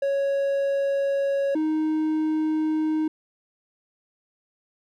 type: tone pair in turn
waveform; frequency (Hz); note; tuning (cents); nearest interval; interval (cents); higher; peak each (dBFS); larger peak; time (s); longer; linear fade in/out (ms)
triangle; 554.4 / 311.8; C#5 / D#4; 0 / +4; minor seventh; 996; first; -19; neither; 0.02-1.55 / 1.55-3.08; neither; 5
effects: none